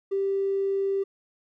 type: tone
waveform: triangle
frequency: 392 Hz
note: G4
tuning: in tune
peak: -19 dBFS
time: 0.11-1.04 s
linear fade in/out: 20 ms
effects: tanh soft clip ceiling -21 dBFS